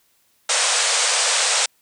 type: band-pass noise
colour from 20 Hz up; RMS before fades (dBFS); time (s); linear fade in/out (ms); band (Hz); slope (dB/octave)
white; -19; 0.49-1.66; 5; 460 to 9100; 96
effects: white hiss -62 dBFS RMS until 1.81 s